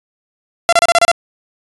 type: tone bursts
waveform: sawtooth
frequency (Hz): 683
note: F5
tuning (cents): -39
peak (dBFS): -3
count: 7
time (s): 0.69-1.115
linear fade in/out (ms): 0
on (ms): 35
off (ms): 30
effects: resampled to 24000 Hz